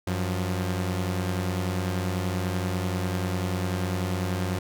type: tone pair together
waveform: sawtooth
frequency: 93.6 / 176.98 Hz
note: F#2 / F3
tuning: +20 / +23 cents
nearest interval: major seventh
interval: 1103 cents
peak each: -23 / -27 dBFS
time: 0.07-4.59 s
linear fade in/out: 5 ms
effects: none